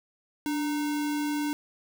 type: tone with sample-and-hold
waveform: sine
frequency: 293.7 Hz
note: D4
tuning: in tune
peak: -26 dBFS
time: 0.46-1.53 s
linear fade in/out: 0 ms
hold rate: 1225 Hz
effects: none